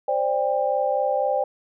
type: chord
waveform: sine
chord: C suspended second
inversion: none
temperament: equal with one note detuned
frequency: 523.3 / 587.3 / 796.8 Hz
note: C5 / D5 / G5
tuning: 0 / 0 / +28 cents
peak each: -24 dBFS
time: 0.08-1.44 s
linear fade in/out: 5 ms
effects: none